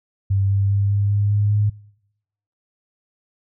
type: tone with pitch steps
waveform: sine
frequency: 98 / 99.02 / 100.06 / 101.1 / 102.16 / 103.23 / 104.31 Hz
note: G2 / G2 / G2 / G#2 / G#2 / G#2 / G#2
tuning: 0 / +18 / +36 / -46 / -28 / -10 / +8 cents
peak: -15 dBFS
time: 0.3-1.7 s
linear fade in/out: 10 ms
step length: 200 ms
effects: noise-tail reverb RT60 0.9 s tail -26 dB re dry